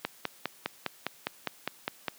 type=click train; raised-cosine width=0.3 ms; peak=-13 dBFS; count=11; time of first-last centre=0.05-2.083 s; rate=4.92 Hz; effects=white hiss -56 dBFS RMS until 2.18 s + high-pass 150 Hz 12 dB/octave